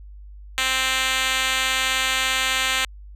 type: tone with band-pass filter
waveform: 5% pulse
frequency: 261.6 Hz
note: C4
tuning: in tune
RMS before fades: -22 dBFS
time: 0.58-2.85 s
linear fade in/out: 0 ms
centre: 4200 Hz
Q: 0.64
effects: added 50 Hz sine -38 dBFS peak until 3.15 s